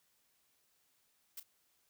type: noise with echo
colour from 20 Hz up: blue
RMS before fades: -45 dBFS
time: 1.37-1.4 s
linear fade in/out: 5 ms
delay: 32 ms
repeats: 1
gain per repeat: -13 dB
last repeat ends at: 1.432 s
effects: white hiss -75 dBFS RMS until 1.89 s